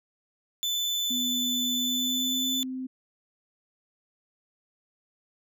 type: tone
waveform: 35% pulse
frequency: 3509 Hz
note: A7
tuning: 5 cents flat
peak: -24 dBFS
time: 0.63-2.63 s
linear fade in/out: 0 ms
type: tone with pitch glide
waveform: sine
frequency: 246.9 to 258.7 Hz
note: B3 to C4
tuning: 0 to -19 cents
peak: -31 dBFS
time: 1.1-2.87 s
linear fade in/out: 10 ms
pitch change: +81 cents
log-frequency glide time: 1.76-2.53 s
effects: none